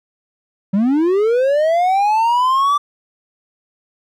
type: linear sweep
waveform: triangle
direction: up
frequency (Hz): 185 to 1174.7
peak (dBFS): -10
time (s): 0.73-2.78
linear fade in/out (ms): 10
effects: none